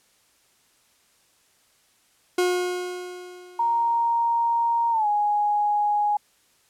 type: tone with exponential decay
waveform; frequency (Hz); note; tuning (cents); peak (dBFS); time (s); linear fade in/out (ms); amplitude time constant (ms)
40% pulse; 360.1; F#4; -47; -17; 2.38-4.13; 5; 380
type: tone with pitch glide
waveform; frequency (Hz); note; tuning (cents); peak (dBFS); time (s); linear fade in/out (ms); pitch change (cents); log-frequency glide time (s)
sine; 932.3 to 830.6; A#5 to G#5; 0 to 0; -19; 3.59-6.17; 5; -200; 4.91-5.07
effects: white hiss -62 dBFS RMS until 6.69 s + low-pass 11000 Hz 12 dB/octave